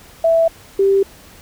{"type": "tone pair in turn", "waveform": "sine", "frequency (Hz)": [659.3, 392], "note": ["E5", "G4"], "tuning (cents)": [0, 0], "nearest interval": "major sixth", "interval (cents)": 900, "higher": "first", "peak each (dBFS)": -10, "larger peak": "neither", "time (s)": [[0.24, 0.48], [0.79, 1.03]], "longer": "neither", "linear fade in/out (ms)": 5, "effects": ["pink hiss -43 dBFS RMS until 1.41 s"]}